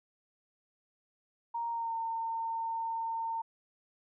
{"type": "tone with pitch glide", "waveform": "sine", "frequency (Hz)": [932.3, 909.4], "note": ["A#5", "A#5"], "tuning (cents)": [0, -43], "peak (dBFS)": -32, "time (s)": [1.54, 3.42], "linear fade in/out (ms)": 10, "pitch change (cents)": -43, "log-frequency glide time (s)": [1.7, 1.94], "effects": []}